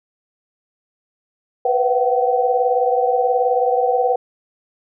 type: tone cluster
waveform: sine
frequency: 490.3 / 509 / 696 / 762 Hz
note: B4 / C5 / F5 / G5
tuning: -13 / -48 / -6 / -49 cents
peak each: -18 / -22 / -24 / -18 dBFS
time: 1.65-4.16 s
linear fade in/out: 5 ms
effects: none